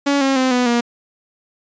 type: tone with pitch steps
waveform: sawtooth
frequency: 282.1 / 270.3 / 259 / 248.1 / 237.8 Hz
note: C#4 / C#4 / C4 / B3 / A#3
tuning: +30 / -44 / -17 / +8 / +35 cents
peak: -10 dBFS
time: 0.06-0.81 s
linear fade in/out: 10 ms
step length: 150 ms
effects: resampled to 16000 Hz